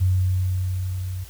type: tone with level ramp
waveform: sine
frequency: 92.5 Hz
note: F#2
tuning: in tune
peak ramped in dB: -15 to -27 dBFS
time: 0-1.25 s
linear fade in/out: 20 ms
effects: added 60 Hz sine -42 dBFS peak until 1.29 s + white hiss -47 dBFS RMS until 1.29 s